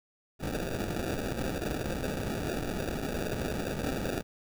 white noise with sample-and-hold, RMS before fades -33 dBFS, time 0.39-4.23 s, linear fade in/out 50 ms, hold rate 1050 Hz, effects none

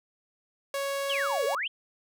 sawtooth tone with pitch glide, 555 to 558.9 Hz, C#5 to C#5, +2 to +14 cents, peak -25 dBFS, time 0.74-1.55 s, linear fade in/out 2 ms, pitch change +12 cents, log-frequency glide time 1.14-1.29 s
sine exponential two-way sweep, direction down then up, 3520 to 429.5 to 3342 Hz, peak -28 dBFS, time 1.09-1.68 s, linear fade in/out 10 ms, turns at 1.45 s
effects none

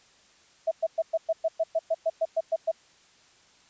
sine tone bursts, 651 Hz, E5, 22 cents flat, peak -21 dBFS, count 14, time 0.67-2.716 s, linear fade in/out 10 ms, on 44 ms, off 110 ms, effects white hiss -59 dBFS RMS until 3.69 s + resampled to 16000 Hz

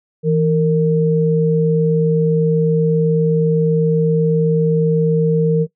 sine tone pair together, 162.49 / 459.6 Hz, E3 / A#4, -25 / -25 cents, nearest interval octave + tritone, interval 1800 cents, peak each -14 dBFS, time 0.23-5.67 s, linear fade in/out 50 ms, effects noise-tail reverb RT60 0.1 s tail -18 dB re dry

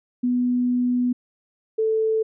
sine tone pair in turn, 246.9 / 440.7 Hz, B3 / A4, 0 / +3 cents, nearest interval minor seventh, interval 1003 cents, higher second, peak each -18 dBFS, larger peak neither, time 0.23-1.13 / 1.78-2.23 s, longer first, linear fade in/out 10 ms, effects none

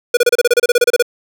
square tone bursts, 483.6 Hz, B4, 36 cents flat, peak -8 dBFS, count 15, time 0.14-1.025 s, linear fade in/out 5 ms, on 31 ms, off 30 ms, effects none

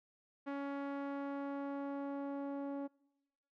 sawtooth tone with low-pass filter sweep, 280 Hz, C#4, 18 cents sharp, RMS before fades -41 dBFS, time 0.46-2.88 s, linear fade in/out 20 ms, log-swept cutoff 1700 to 720 Hz, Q 0.93, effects noise-tail reverb RT60 0.9 s tail -24 dB re dry

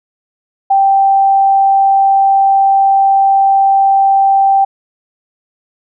sine tone, 783 Hz, G5, 2 cents flat, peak -6 dBFS, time 0.7-4.65 s, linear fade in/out 10 ms, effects none

